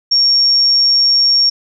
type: tone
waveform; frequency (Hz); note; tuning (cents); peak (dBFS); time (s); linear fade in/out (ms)
sine; 5530; F8; -18; -8; 0.11-1.5; 10
effects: none